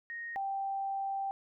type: tone pair in turn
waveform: sine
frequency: 1864 / 783.7 Hz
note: A#6 / G5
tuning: -1 / -1 cents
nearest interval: octave + minor third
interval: 1500 cents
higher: first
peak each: -38 / -32 dBFS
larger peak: second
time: 0.1-0.36 / 0.36-1.31 s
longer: second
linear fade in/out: 0 ms
effects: none